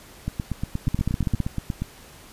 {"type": "two click trains", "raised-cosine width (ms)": 5, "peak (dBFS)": [-10, -13], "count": [9, 14], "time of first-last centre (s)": [[0.88, 1.403], [0.28, 1.82]], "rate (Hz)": [15.3, 8.44], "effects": ["pink hiss -47 dBFS RMS until 2.32 s", "resampled to 32000 Hz"]}